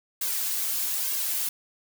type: noise with flanger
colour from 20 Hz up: blue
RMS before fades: -28 dBFS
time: 0.21-1.49 s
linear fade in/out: 5 ms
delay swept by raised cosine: 1.8 to 4.5 ms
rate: 1.1 Hz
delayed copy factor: +1
effects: none